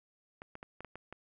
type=clicks; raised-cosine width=0.5 ms; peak=-30 dBFS; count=7; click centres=0.419 / 0.554 / 0.629 / 0.806 / 0.847 / 0.956 / 1.126 s; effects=none